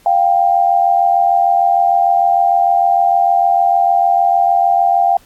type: tone pair together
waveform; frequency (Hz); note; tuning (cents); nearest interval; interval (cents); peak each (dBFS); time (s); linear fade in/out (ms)
sine; 700.4 / 787; F5 / G5; +5 / +7; major second; 202; -12; 0.06-5.17; 2
effects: pink hiss -49 dBFS RMS until 5.25 s + AAC 64 kbps